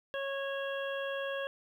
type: harmonic tone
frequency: 550 Hz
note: C#5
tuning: 14 cents flat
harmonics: 1 / 2 / 3 / 5 / 6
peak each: -35 / -44 / -40 / -46 / -46 dBFS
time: 0.14-1.47 s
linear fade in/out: 0 ms
effects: 11-bit